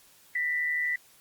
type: tone pair together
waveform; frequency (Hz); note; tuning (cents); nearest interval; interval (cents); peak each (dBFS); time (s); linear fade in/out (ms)
sine; 1823.4 / 1975.5; A#6 / B6; -39 / 0; minor second; 139; -37 / -26; 0.35-0.96; 5
effects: white hiss -58 dBFS RMS until 1.2 s + Opus 48 kbps